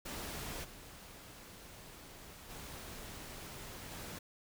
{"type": "noise with level steps", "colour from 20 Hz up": "pink", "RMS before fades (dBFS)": [-43, -53, -48, -46], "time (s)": [0.05, 4.19], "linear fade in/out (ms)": 10, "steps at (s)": [0.63, 2.49, 3.9], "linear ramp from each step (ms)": 20, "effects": []}